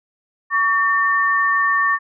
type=tone pair together; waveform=sine; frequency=1131.8 / 1806 Hz; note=C#6 / A6; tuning=+36 / +45 cents; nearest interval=minor sixth; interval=809 cents; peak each=-17 dBFS; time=0.5-1.99 s; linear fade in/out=50 ms; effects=none